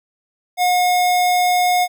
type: tone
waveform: square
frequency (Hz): 721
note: F#5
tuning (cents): -45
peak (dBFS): -14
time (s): 0.57-1.88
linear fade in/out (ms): 50
effects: none

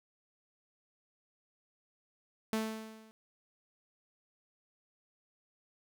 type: tone with level ramp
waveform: sawtooth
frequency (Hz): 220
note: A3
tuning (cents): 0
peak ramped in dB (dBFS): -25 to -54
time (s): 2.53-3.11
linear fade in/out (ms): 0
effects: none

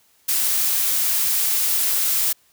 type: noise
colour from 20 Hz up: blue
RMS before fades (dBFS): -20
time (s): 0.28-2.33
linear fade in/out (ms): 10
effects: white hiss -59 dBFS RMS until 2.52 s

